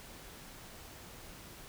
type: silence
effects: pink hiss -51 dBFS RMS until 1.68 s